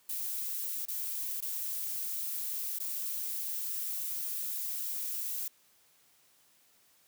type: noise with dropouts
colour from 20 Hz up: violet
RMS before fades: -36 dBFS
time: 0.09-5.48 s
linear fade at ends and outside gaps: 5 ms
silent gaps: 0.854-0.882 / 1.406-1.422 / 2.788-2.8 s
effects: white hiss -66 dBFS RMS until 7.07 s + high-pass 80 Hz 12 dB/octave